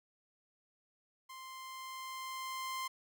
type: tone with level ramp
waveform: sawtooth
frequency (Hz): 1046.5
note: C6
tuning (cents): 0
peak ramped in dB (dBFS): -44 to -33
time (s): 1.29-2.88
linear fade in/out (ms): 10
effects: none